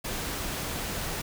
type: noise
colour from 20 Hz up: pink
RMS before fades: -33 dBFS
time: 0.04-1.22 s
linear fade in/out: 10 ms
effects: none